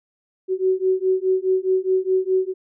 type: beating tone pair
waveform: sine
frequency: 373 / 377.8 Hz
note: F#4 / F#4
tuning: +14 / +36 cents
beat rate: 4.8 Hz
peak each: -20 dBFS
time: 0.48-2.54 s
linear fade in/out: 50 ms
effects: none